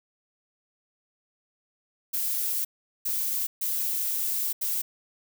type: noise bursts at uneven times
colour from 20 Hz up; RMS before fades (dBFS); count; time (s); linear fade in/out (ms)
violet; -28; 4; 2.13-2.65 / 3.05-3.47 / 3.61-4.53 / 4.61-4.82; 10
effects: none